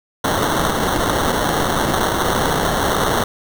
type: noise with sample-and-hold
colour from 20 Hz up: white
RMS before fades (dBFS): -18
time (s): 0.24-3.24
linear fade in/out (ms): 5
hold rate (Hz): 2450
effects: none